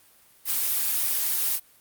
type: noise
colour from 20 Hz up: blue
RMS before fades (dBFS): -25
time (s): 0.45-1.6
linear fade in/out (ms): 50
effects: white hiss -57 dBFS RMS until 1.8 s + Opus 32 kbps